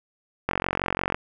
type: click train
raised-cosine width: 0.5 ms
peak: -8 dBFS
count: 31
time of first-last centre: 0.49-1.145 s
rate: 45.8 Hz
effects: none